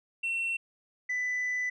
sine tone pair in turn, 2710 / 1993.3 Hz, E7 / B6, +47 / +16 cents, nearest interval perfect fourth, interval 531 cents, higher first, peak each -26 dBFS, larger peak neither, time 0.23-0.57 / 1.09-1.7 s, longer second, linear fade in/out 10 ms, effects tanh soft clip ceiling -27 dBFS

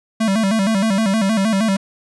square tone with vibrato, 207.7 Hz, G#3, in tune, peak -15 dBFS, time 0.2-1.77 s, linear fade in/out 10 ms, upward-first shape square, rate 6.4 Hz, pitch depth 120 cents each way, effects resampled to 24000 Hz

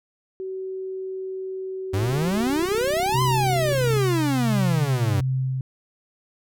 sine tone, 378.5 Hz, F#4, 39 cents sharp, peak -28 dBFS, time 0.4-3.73 s, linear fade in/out 0 ms
45% pulse exponential two-way sweep, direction up then down, 92.5 to 1046.5 to 92.5 Hz, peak -21 dBFS, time 1.93-5.21 s, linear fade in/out 10 ms, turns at 3.22 s
click train, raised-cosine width 3 ms, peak -23 dBFS, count 64, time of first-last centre 2-3.969 s, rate 32 Hz
sine tone with tremolo, 130.81 Hz, C3, in tune, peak -20 dBFS, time 3.14-5.61 s, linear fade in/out 2 ms, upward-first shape sine, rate 1.5 Hz, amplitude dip 35%
effects none

